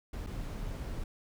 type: noise with dropouts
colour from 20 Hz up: brown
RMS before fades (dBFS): -38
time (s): 0.13-1.04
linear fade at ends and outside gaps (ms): 5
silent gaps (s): 0.265-0.269
effects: none